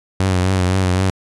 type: tone with vibrato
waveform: sawtooth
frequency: 92.9 Hz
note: F#2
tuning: 7 cents sharp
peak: -10 dBFS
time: 0.2-1.1 s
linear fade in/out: 0 ms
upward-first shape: triangle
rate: 3.9 Hz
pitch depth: 60 cents each way
effects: resampled to 24000 Hz